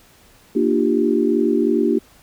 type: chord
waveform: sine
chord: G minor seventh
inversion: first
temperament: equal with one note detuned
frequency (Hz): 233.1 / 299.3 / 349.2 / 392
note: Bb3 / D4 / F4 / G4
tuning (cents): 0 / +33 / 0 / 0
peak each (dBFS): -20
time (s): 0.55-1.99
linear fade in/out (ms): 10
effects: pink hiss -51 dBFS RMS until 2.22 s